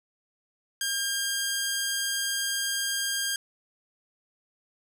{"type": "tone", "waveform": "10% pulse", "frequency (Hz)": 1608, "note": "G6", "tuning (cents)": 44, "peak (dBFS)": -18, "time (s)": [0.81, 3.36], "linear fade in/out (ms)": 2, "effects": []}